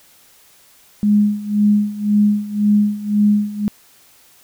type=tone with tremolo; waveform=sine; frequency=207.7 Hz; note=G#3; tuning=in tune; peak=-9 dBFS; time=1.03-3.68 s; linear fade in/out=0 ms; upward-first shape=sine; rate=1.9 Hz; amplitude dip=85%; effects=white hiss -50 dBFS RMS until 4.43 s